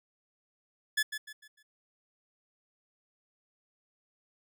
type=tone with echo; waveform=sawtooth; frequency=1718 Hz; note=A6; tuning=42 cents flat; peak=-22 dBFS; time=0.97-1.03 s; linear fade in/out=10 ms; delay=150 ms; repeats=4; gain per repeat=-9 dB; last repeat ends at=1.63 s; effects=none